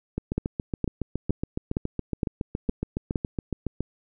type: two click trains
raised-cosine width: 3 ms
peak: -14 / -11 dBFS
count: 27 / 7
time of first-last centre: 0.18-3.806 / 0.38-3.158 s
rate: 7.17 / 2.16 Hz
effects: none